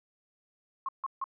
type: tone bursts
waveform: sine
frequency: 1078 Hz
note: C#6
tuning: 49 cents flat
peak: -30 dBFS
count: 3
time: 0.86-1.241 s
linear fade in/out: 2 ms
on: 27 ms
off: 150 ms
effects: none